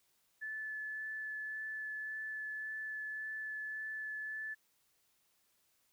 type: tone with vibrato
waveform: sine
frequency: 1735 Hz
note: A6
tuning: 25 cents flat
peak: -39 dBFS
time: 0.41-4.55 s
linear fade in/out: 20 ms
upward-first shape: sine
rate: 1.8 Hz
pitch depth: 9 cents each way
effects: white hiss -75 dBFS RMS until 5.92 s